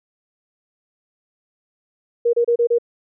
sine tone bursts, 472.6 Hz, A#4, 24 cents sharp, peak -13 dBFS, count 5, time 2.25-2.785 s, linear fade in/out 10 ms, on 83 ms, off 30 ms, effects none

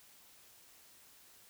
silence, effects white hiss -61 dBFS RMS until 1.49 s

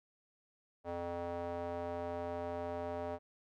square tone with band-pass filter, 86.4 Hz, F2, 18 cents flat, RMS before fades -40 dBFS, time 0.84-3.19 s, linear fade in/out 50 ms, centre 640 Hz, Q 2.3, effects none

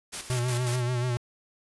white noise with tremolo, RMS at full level -34 dBFS, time 0.12-0.82 s, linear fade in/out 20 ms, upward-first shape square, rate 5.5 Hz, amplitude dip 60%
square tone with vibrato, 123.47 Hz, B2, in tune, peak -26 dBFS, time 0.3-1.17 s, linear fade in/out 0 ms, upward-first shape sine, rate 6.9 Hz, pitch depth 51 cents each way
effects resampled to 24000 Hz

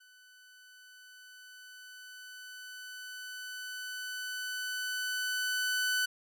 sawtooth tone with level ramp, 1500 Hz, F#6, 23 cents sharp, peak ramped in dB -54 to -24 dBFS, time 0-6.06 s, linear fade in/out 10 ms, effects none

